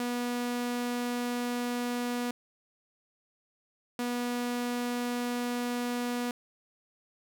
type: tone pair in turn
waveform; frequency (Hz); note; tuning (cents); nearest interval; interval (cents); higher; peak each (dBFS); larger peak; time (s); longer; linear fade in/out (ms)
sawtooth; 243.1 / 243.1; B3 / B3; -27 / -27; unison; 0; neither; -26; neither; 0-2.31 / 3.99-6.31; second; 2
effects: none